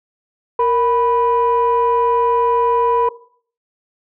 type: tone pair together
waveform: sine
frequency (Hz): 466.2 / 987.8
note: A#4 / B5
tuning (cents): 0 / 0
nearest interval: octave + minor second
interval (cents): 1300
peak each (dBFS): -14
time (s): 0.59-3.09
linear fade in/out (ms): 5
effects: noise-tail reverb RT60 0.5 s tail -17 dB re dry + tanh soft clip ceiling -7 dBFS